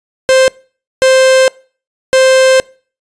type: tone bursts at uneven times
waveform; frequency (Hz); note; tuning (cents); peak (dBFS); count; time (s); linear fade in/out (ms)
45% pulse; 523.3; C5; 0; -5; 3; 0.29-0.48 / 1.02-1.48 / 2.13-2.6; 0
effects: noise-tail reverb RT60 0.4 s tail -24 dB re dry + resampled to 22050 Hz